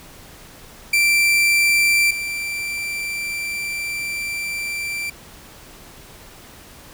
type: tone pair in turn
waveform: 40% pulse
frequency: 2349 / 2349 Hz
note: D7 / D7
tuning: 0 / 0 cents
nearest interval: unison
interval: 0 cents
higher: neither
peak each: -13 / -23 dBFS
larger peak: first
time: 0.93-2.11 / 2.11-5.1 s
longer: second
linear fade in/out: 5 ms
effects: pink hiss -43 dBFS RMS until 6.93 s